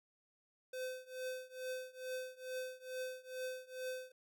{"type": "tone with tremolo", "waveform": "square", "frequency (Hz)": 512, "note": "C5", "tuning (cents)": -38, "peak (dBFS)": -39, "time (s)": [0.73, 4.12], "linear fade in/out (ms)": 5, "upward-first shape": "triangle", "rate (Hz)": 2.3, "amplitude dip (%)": 95, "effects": []}